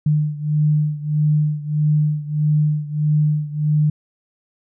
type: beating tone pair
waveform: sine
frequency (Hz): 150.4 / 152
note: D3 / D#3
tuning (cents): +42 / -40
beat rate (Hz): 1.6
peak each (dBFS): -17 / -20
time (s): 0.06-3.9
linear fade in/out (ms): 5
effects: none